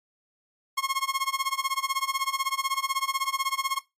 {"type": "tone with tremolo", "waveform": "sawtooth", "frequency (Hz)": 1080, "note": "C#6", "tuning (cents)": -45, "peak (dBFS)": -19, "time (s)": [0.77, 3.79], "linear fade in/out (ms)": 10, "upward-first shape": "sine", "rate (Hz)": 16, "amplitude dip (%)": 95, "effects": ["noise-tail reverb RT60 0.2 s tail -19 dB re dry", "AAC 48 kbps"]}